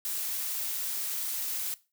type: noise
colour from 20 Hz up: blue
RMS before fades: -33 dBFS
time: 0.05-1.74 s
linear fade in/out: 0 ms
effects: noise-tail reverb RT60 0.3 s tail -19 dB re dry